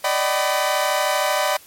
sawtooth tone cluster, 584 / 617 / 763 / 997 Hz, D5 / D#5 / G5 / B5, -10 / -15 / -47 / +16 cents, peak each -20 dBFS, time 0.04-1.57 s, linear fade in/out 5 ms, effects white hiss -47 dBFS RMS until 1.66 s + MP3 64 kbps

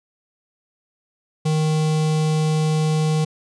square tone with notch filter, 155.56 Hz, D#3, in tune, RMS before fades -19 dBFS, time 1.45-3.25 s, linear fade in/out 10 ms, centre 1600 Hz, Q 1.2, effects resampled to 22050 Hz

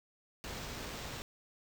pink noise with sample-and-hold, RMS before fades -43 dBFS, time 0.44-1.22 s, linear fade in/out 0 ms, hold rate 11025 Hz, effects none

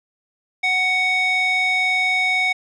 square tone with band-pass filter, 743 Hz, F#5, 7 cents sharp, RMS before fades -19 dBFS, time 0.63-2.53 s, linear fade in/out 10 ms, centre 2500 Hz, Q 3.1, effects resampled to 24000 Hz

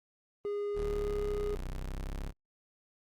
triangle tone with pitch glide, 410 to 413.8 Hz, G#4 to G#4, -22 to -6 cents, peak -30 dBFS, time 0.45-1.55 s, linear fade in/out 0 ms, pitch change +16 cents, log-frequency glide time 0.76-1.25 s
35% pulse exponential two-way sweep, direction down then up, 38.26 to 30.7 to 34.67 Hz, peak -34 dBFS, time 0.74-2.33 s, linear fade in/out 50 ms, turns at 1.52 s
effects Opus 32 kbps

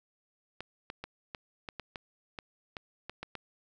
clicks, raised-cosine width 0.3 ms, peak -23 dBFS, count 12, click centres 0.606 / 0.901 / 1.04 / 1.348 / 1.688 / 1.797 / 1.958 / 2.388 / 2.768 / 3.096 / 3.23 / 3.353 s, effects none

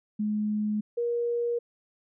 sine tone pair in turn, 211.3 / 474.4 Hz, G#3 / A#4, +30 / +30 cents, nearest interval octave + major second, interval 1400 cents, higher second, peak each -25 dBFS, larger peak neither, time 0.19-0.81 / 0.97-1.59 s, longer neither, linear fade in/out 10 ms, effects none

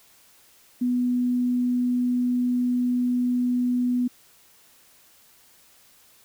sine tone, 246.9 Hz, B3, in tune, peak -20 dBFS, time 0.81-4.08 s, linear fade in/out 10 ms, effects white hiss -56 dBFS RMS until 6.24 s

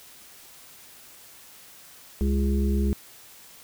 harmonic tone, 68.3 Hz, C#2, 25 cents flat, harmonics 1 / 3 / 5 / 6, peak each -22 / -26 / -33 / -34 dBFS, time 2.21-2.93 s, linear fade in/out 0 ms, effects white hiss -49 dBFS RMS until 3.63 s

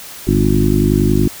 harmonic tone with a mistuned harmonic, 50.8 Hz, G#1, 38 cents flat, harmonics 1 / 2 / 3 / 4 / 5 / 6 / 7, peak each -18 / -18 / -18 / -18 / -18 / -18 / -18 dBFS, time 0.27-1.28 s, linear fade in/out 5 ms, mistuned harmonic 2, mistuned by +75 cents, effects white hiss -33 dBFS RMS until 1.4 s

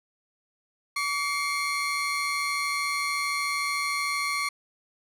30% pulse tone pair together, 1144.7 / 2136 Hz, D6 / C7, -45 / +35 cents, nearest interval major seventh, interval 1080 cents, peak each -26 dBFS, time 0.96-4.49 s, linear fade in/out 5 ms, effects low-pass 12000 Hz 12 dB/octave

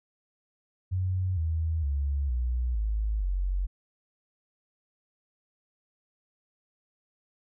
sine tone with pitch steps, 92.5 / 80.53 / 70.1 / 61.03 / 53.13 / 46.25 Hz, F#2 / E2 / C#2 / B1 / G#1 / F#1, 0 / -40 / +20 / -20 / +40 / 0 cents, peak -25 dBFS, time 0.91-3.67 s, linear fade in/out 20 ms, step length 460 ms, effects none

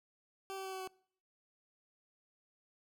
20% pulse tone with pitch steps, 386.9 / 384 / 381.1 / 378.3 / 375.5 Hz, G4 / G4 / G4 / F#4 / F#4, -23 / -36 / -49 / +38 / +26 cents, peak -36 dBFS, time 0.5-0.875 s, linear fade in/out 0 ms, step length 75 ms, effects noise-tail reverb RT60 0.6 s tail -24 dB re dry

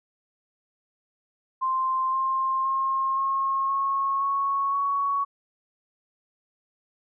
sine tone with pitch steps, 1046.5 / 1058 / 1069.7 / 1081.5 / 1093.5 / 1105.5 / 1117.7 Hz, C6 / C6 / C6 / C#6 / C#6 / C#6 / C#6, 0 / +19 / +38 / -43 / -24 / -5 / +14 cents, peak -22 dBFS, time 1.61-5.25 s, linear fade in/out 20 ms, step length 520 ms, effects none

